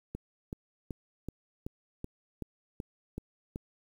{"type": "click train", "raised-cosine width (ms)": 3, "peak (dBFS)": -24, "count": 10, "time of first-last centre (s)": [0.15, 3.559], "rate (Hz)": 2.64, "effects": ["9-bit"]}